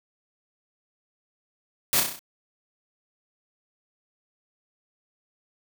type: noise with echo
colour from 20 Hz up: white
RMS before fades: -22 dBFS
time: 1.93-2 s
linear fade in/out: 0 ms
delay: 32 ms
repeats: 6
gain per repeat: -4 dB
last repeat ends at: 2.192 s
effects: none